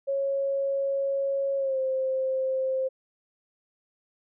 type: tone with pitch glide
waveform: sine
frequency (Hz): 550 to 525.5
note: C#5 to C5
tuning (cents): -14 to +7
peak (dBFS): -24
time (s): 0.07-2.89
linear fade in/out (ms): 20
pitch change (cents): -79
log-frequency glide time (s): 1.57-1.79
effects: none